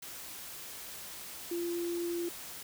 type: tone in noise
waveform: sine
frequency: 344.3 Hz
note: F4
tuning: 25 cents flat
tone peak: -32 dBFS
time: 1.51-2.29 s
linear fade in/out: 5 ms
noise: white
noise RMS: -45 dBFS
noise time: 0.02-2.63 s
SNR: +10 dB
effects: none